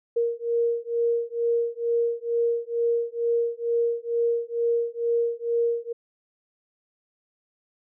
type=beating tone pair; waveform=sine; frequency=467.3 / 469.5 Hz; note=A#4 / A#4; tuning=+4 / +12 cents; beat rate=2.2 Hz; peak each=-25 dBFS; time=0.16-5.93 s; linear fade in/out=10 ms; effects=none

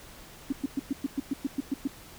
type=tone bursts; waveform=sine; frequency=274.4 Hz; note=C#4; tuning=17 cents flat; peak=-24 dBFS; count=11; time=0.5-1.875 s; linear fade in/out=5 ms; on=25 ms; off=110 ms; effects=pink hiss -49 dBFS RMS until 2.18 s

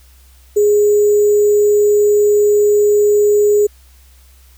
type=tone with sample-and-hold; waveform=sine; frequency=415.3 Hz; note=G#4; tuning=in tune; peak=-8 dBFS; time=0.56-3.67 s; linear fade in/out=10 ms; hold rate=7350 Hz; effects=added 64 Hz sine -43 dBFS peak until 4.57 s + white hiss -51 dBFS RMS until 4.57 s

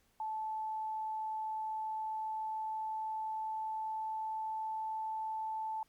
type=tone with pitch glide; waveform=sine; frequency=872 to 877.1 Hz; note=A5 to A5; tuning=-16 to -6 cents; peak=-35 dBFS; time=0.2-5.83 s; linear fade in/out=2 ms; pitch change=+10 cents; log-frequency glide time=1.38-5.05 s; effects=pink hiss -72 dBFS RMS until 5.88 s + MP3 96 kbps

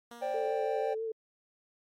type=tone with exponential decay; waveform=10% pulse; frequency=236.6 Hz; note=A#3; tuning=26 cents sharp; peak=-36 dBFS; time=0.11-1.08 s; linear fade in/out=2 ms; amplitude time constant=210 ms
type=chord; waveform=triangle; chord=C suspended second; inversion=none; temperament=equal with one note detuned; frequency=529.9 / 587.3 / 784 Hz; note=C5 / D5 / G5; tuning=+22 / 0 / 0 cents; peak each=-33 dBFS; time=0.21-0.95 s; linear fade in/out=20 ms
type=tone with vibrato; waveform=sine; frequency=444.6 Hz; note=A4; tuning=18 cents sharp; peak=-32 dBFS; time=0.34-1.12 s; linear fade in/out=5 ms; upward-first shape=triangle; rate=6.1 Hz; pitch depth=33 cents each way
effects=MP3 64 kbps

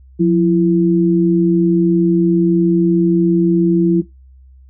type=tone pair together; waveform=sine; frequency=177.9 / 334.8 Hz; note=F3 / E4; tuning=+32 / +27 cents; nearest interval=major seventh; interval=1095 cents; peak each=-12 dBFS; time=0.19-4.02 s; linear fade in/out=20 ms; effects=noise-tail reverb RT60 0.2 s tail -19 dB re dry + added 65 Hz sine -40 dBFS peak until 4.69 s

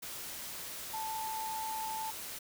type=tone in noise; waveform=sine; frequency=881 Hz; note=A5; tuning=2 cents sharp; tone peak=-36 dBFS; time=0.93-2.11 s; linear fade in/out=10 ms; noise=white; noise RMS=-43 dBFS; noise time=0.02-2.39 s; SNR=+4 dB; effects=none

